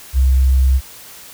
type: tone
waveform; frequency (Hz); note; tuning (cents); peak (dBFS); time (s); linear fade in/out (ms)
sine; 65.5; C2; +2; -9; 0.13-0.81; 50
effects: white hiss -38 dBFS RMS until 1.33 s